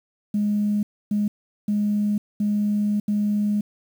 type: tone bursts at uneven times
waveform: sine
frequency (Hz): 207.7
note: G#3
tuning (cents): 0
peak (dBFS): -18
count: 5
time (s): 0.34-0.83 / 1.11-1.28 / 1.68-2.18 / 2.4-3 / 3.08-3.61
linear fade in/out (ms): 5
effects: tanh soft clip ceiling -14 dBFS + 8-bit